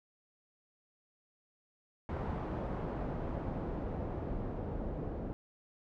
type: noise with low-pass filter sweep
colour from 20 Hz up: pink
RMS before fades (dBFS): -38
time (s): 2.09-5.33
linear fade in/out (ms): 0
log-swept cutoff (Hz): 950 to 510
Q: 0.85
effects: none